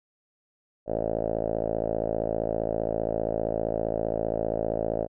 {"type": "tone with low-pass filter", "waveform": "5% pulse", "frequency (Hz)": 55.2, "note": "A1", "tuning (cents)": 6, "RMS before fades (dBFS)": -28, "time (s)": [0.86, 5.08], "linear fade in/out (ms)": 50, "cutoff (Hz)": 600, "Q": 4.8, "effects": []}